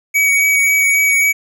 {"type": "tone with vibrato", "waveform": "square", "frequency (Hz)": 2260, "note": "C#7", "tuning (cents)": 33, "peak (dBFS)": -11, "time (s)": [0.14, 1.33], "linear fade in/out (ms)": 20, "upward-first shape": "sine", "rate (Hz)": 3.7, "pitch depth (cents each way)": 13, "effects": []}